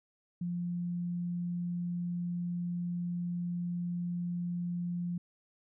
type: tone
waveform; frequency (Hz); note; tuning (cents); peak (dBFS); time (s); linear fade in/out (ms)
sine; 174.8; F3; +2; -32; 0.41-5.18; 5
effects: none